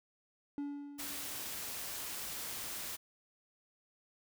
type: tone with exponential decay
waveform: triangle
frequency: 286.3 Hz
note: D4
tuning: 44 cents flat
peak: -33 dBFS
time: 0.58-1.78 s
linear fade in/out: 1 ms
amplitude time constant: 260 ms
type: noise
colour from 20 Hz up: white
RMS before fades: -42 dBFS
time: 0.98-2.97 s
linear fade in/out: 20 ms
effects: none